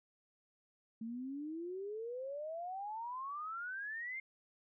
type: exponential sweep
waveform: sine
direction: up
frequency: 220 to 2142 Hz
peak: -40 dBFS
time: 1.01-4.2 s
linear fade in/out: 5 ms
effects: none